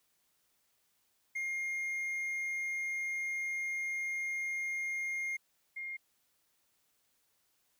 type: tone pair in turn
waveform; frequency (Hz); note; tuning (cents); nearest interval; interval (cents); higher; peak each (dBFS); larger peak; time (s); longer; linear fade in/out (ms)
triangle / sine; 2127 / 2127; C7 / C7; +28 / +28; unison; 0; neither; -32 / -38; first; 1.35-5.37 / 5.76-5.97; first; 10
effects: white hiss -75 dBFS RMS until 7.79 s